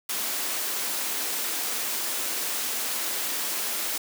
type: high-pass noise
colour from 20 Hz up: white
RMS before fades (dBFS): -29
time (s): 0.09-3.98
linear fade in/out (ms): 5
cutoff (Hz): 220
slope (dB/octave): 24
effects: none